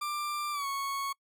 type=tone with pitch glide; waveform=40% pulse; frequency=1185 to 1105.6 Hz; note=D6 to C#6; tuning=+15 to -5 cents; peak=-31 dBFS; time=0.01-1.13 s; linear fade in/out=10 ms; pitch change=-120 cents; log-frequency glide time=0.52-0.66 s; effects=noise-tail reverb RT60 0.1 s tail -26 dB re dry